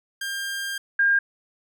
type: tone pair in turn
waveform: sawtooth / sine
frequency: 1600 / 1610.2 Hz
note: G6 / G6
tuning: +35 / +46 cents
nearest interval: unison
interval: 11 cents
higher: second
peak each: -24 / -16 dBFS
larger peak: second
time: 0.21-0.78 / 0.99-1.19 s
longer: first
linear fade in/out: 5 ms
effects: none

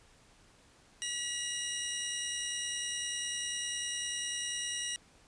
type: tone pair together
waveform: 15% pulse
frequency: 1936 / 2869 Hz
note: B6 / F7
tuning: -35 / +46 cents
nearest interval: perfect fifth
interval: 681 cents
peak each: -33 / -28 dBFS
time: 1.02-4.96 s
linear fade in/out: 0 ms
effects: pink hiss -62 dBFS RMS until 5.27 s + resampled to 22050 Hz

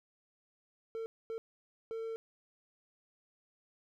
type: tone bursts at uneven times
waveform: triangle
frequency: 450.9 Hz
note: A4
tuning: 42 cents sharp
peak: -35 dBFS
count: 3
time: 0.95-1.06 / 1.3-1.38 / 1.91-2.16 s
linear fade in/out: 0 ms
effects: none

